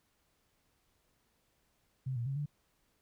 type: tone with pitch steps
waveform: sine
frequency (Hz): 130.9 / 118.2 / 136.5 / 146.5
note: C3 / A#2 / C#3 / D3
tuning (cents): +1 / +24 / -26 / -4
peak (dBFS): -33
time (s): 2.06-2.46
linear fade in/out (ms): 10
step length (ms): 100
effects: pink hiss -75 dBFS RMS until 3.01 s